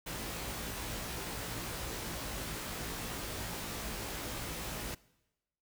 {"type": "noise with comb filter", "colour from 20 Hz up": "pink", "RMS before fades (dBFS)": -40, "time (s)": [0.06, 4.95], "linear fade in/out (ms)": 10, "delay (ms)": 18, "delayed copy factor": 0.75, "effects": ["noise-tail reverb RT60 1.0 s tail -22 dB re dry"]}